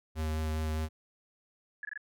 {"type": "tone with vibrato", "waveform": "square", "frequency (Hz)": 78.3, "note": "D#2", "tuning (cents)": 11, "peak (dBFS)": -31, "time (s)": [0.15, 0.89], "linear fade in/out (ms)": 50, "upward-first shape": "sine", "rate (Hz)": 4.9, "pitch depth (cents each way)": 11}
{"type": "tone bursts", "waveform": "sine", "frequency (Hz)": 1700, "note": "G#6", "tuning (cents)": 40, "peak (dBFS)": -36, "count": 4, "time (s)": [1.83, 1.976], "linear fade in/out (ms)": 2, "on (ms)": 20, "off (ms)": 22}
{"effects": []}